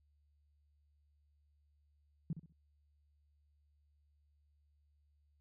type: tone with echo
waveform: sine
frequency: 161 Hz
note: E3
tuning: 41 cents flat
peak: -34 dBFS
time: 2.3-2.33 s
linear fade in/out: 2 ms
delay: 65 ms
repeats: 3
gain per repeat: -10 dB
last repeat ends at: 2.525 s
effects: added 73 Hz sine -70 dBFS peak until 5.4 s